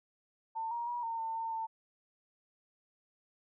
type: tone with pitch steps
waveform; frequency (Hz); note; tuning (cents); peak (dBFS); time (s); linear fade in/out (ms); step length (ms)
sine; 898 / 943 / 961 / 913 / 900 / 906 / 897; A5 / A#5 / B5 / A#5 / A5 / A#5 / A5; +35 / +20 / -48 / -36 / +39 / -50 / +33; -34; 0.55-1.67; 20; 160
effects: none